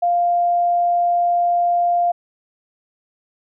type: tone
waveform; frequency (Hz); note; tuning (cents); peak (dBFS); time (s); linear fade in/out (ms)
sine; 698.5; F5; 0; -14; 0.02-2.12; 10
effects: none